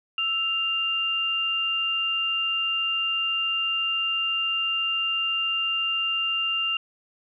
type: tone pair together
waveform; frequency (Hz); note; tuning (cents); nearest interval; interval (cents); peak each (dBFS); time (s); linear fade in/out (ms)
sine; 1318.5 / 2794; E6 / F7; 0 / 0; octave + minor second; 1300; -33 / -23; 0.18-6.77; 2
effects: none